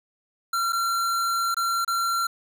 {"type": "tone with dropouts", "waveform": "square", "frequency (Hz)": 1367, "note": "F6", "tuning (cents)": -37, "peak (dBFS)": -23, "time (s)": [0.53, 2.27], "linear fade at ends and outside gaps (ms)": 5, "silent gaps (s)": [[0.724, 0.729], [1.545, 1.567], [1.848, 1.877]], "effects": []}